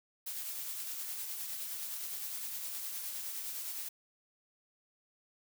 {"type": "noise with tremolo", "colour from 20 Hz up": "blue", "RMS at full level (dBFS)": -39, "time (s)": [0.26, 3.89], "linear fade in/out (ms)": 10, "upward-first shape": "triangle", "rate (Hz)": 9.7, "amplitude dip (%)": 35, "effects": []}